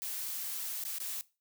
blue noise with dropouts, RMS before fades -38 dBFS, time 0.02-1.21 s, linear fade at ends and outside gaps 0 ms, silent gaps 0.838-0.851 / 0.984-1.002 s, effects noise-tail reverb RT60 0.3 s tail -20 dB re dry

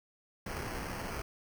pink noise with sample-and-hold, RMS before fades -39 dBFS, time 0.46-1.22 s, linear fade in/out 5 ms, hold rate 3675 Hz, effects none

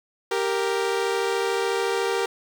sawtooth tone pair together, 392.1 / 465.9 Hz, G4 / A#4, 0 / -1 cents, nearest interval minor third, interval 299 cents, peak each -21 / -21 dBFS, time 0.31-2.26 s, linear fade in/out 5 ms, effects low-pass 7000 Hz 12 dB/octave + 7-bit

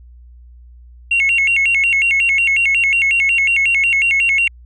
sine tone with vibrato, 2453 Hz, D#7, 25 cents flat, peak -10 dBFS, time 1.11-4.48 s, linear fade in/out 5 ms, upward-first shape square, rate 5.5 Hz, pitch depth 200 cents each way, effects tanh soft clip ceiling -8 dBFS + added 60 Hz sine -38 dBFS peak until 4.65 s

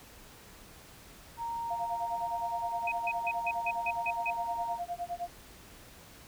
sine tone, 929 Hz, A#5, 6 cents flat, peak -33 dBFS, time 1.37-4.8 s, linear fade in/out 50 ms
sine tone with tremolo, 699 Hz, F5, 1 cent sharp, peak -31 dBFS, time 1.7-5.29 s, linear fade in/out 10 ms, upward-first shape sine, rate 9.7 Hz, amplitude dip 100%
sine tone bursts, 2514 Hz, D#7, 17 cents sharp, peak -30 dBFS, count 8, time 2.87-4.304 s, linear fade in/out 5 ms, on 48 ms, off 150 ms
effects pink hiss -53 dBFS RMS until 6.27 s

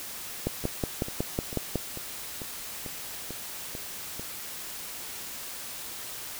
two click trains, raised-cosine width 2 ms, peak -24 / -13 dBFS, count 9 / 8, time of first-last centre 0.64-4.196 / 0.47-1.757 s, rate 2.25 / 5.44 Hz, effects white hiss -39 dBFS RMS until 6.39 s

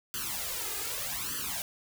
white noise with flanger, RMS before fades -35 dBFS, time 0.14-1.62 s, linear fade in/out 0 ms, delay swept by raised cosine 0.65 to 2.45 ms, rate 0.83 Hz, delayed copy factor +1, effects none

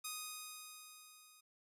5% pulse tone with level ramp, 1244.5 Hz, D#6, in tune, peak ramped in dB -29 to -50 dBFS, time 0.04-1.41 s, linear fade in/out 10 ms, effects resampled to 32000 Hz

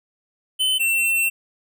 square tone pair in turn, 3044 / 2701 Hz, F#7 / E7, +48 / +42 cents, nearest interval major second, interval 206 cents, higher first, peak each -18 dBFS, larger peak neither, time 0.59-0.79 / 0.79-1.3 s, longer second, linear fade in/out 20 ms, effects none

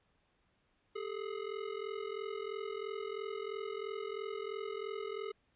square ring-modulated tone, 420.2 Hz, G#4, 20 cents sharp, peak -36 dBFS, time 0.95-5.32 s, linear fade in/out 10 ms, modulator 21.5 Hz, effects pink hiss -75 dBFS RMS until 5.55 s + resampled to 8000 Hz

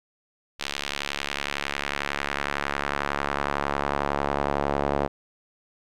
sawtooth tone with band-pass filter sweep, 71 Hz, C#2, 42 cents sharp, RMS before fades -28 dBFS, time 0.59-5.08 s, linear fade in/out 20 ms, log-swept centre 3500 to 650 Hz, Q 1.2, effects none

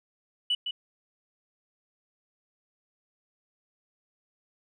sine tone with echo, 2960 Hz, F#7, in tune, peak -22 dBFS, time 0.5-0.55 s, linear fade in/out 5 ms, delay 160 ms, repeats 1, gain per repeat -7 dB, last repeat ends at 0.71 s, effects tanh soft clip ceiling -19 dBFS

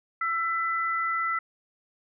sine tone pair together, 1337.3 / 2000 Hz, E6 / B6, +24 / +21 cents, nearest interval perfect fifth, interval 697 cents, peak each -26 / -30 dBFS, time 0.21-1.39 s, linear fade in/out 5 ms, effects none

